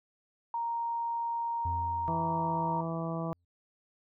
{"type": "tone", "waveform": "sine", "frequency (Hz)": 932.3, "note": "A#5", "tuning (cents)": 0, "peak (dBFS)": -30, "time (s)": [0.54, 2.81], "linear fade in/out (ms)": 2}
{"type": "tone with exponential decay", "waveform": "triangle", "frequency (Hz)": 87, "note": "F2", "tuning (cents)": -6, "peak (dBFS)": -30, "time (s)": [1.65, 3.45], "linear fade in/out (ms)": 5, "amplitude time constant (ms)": 390}
{"type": "harmonic tone", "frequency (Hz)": 164.81, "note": "E3", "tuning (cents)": 0, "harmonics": [1, 2, 3, 4, 5, 6, 7], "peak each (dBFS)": [-34, -40, -42, -39, -46, -44, -43], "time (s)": [2.08, 3.33], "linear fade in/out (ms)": 0}
{"effects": []}